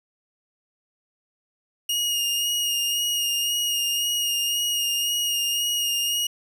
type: tone with vibrato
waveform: sawtooth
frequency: 2857 Hz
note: F7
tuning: 39 cents sharp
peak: -19 dBFS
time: 1.89-6.27 s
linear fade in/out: 5 ms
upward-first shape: sine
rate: 1.9 Hz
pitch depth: 21 cents each way
effects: none